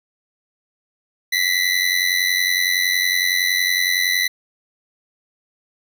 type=ring-modulated tone; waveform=25% pulse; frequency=1991 Hz; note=B6; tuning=14 cents sharp; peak=-10 dBFS; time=1.32-4.28 s; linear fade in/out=10 ms; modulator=45.4 Hz; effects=none